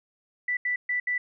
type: tone bursts at uneven times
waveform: sine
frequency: 1975.5 Hz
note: B6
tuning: in tune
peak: -24 dBFS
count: 4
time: 0.48-0.57 / 0.65-0.76 / 0.89-1 / 1.07-1.18 s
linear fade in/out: 5 ms
effects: none